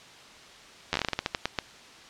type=slowing click train; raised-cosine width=0.2 ms; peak=-8 dBFS; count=14; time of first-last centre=0.93-1.588 s; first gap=11 ms; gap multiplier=1.23; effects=white hiss -49 dBFS RMS until 2.09 s + low-pass 5000 Hz 12 dB/octave